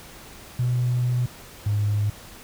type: tone pair in turn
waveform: triangle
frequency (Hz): 123.47 / 103.83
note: B2 / G#2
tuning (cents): 0 / 0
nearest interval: minor third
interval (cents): 300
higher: first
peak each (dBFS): -16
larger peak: neither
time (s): 0.59-1.26 / 1.66-2.1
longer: first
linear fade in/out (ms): 5
effects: tanh soft clip ceiling -17 dBFS + pink hiss -44 dBFS RMS until 2.43 s